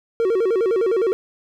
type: tone with vibrato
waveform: triangle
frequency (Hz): 415.3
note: G#4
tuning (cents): 0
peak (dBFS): -14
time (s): 0.2-1.13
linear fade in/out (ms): 0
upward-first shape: square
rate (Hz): 9.8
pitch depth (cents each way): 180
effects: none